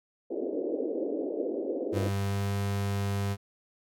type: band-pass noise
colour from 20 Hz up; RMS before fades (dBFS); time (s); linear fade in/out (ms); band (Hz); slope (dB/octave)
pink; -32; 0.3-2.09; 10; 280 to 560; 48
type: tone with pitch glide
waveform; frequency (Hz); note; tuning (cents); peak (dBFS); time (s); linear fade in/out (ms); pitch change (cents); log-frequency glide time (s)
35% pulse; 99 to 99.98; G2 to G2; +18 to +35; -26; 1.92-3.37; 50; +17; 2.22-2.55
effects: none